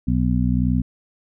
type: harmonic tone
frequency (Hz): 61.74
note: B1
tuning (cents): 0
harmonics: 1 / 2 / 3 / 4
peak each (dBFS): -22 / -22 / -22 / -22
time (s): 0.07-0.82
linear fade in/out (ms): 10
effects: none